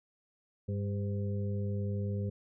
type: harmonic tone with a mistuned harmonic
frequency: 100.6 Hz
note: G2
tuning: 45 cents sharp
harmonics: 1 / 2 / 4 / 5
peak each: -32 / -38 / -43 / -45 dBFS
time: 0.68-2.3 s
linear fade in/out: 10 ms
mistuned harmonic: 5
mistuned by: +25 cents
effects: none